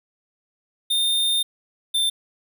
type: tone pair in turn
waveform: square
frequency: 3632 / 3572 Hz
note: A#7 / A7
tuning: -46 / +25 cents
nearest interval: unison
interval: 29 cents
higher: first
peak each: -19 dBFS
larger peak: neither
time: 0.9-1.43 / 1.94-2.1 s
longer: first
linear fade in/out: 10 ms
effects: 10-bit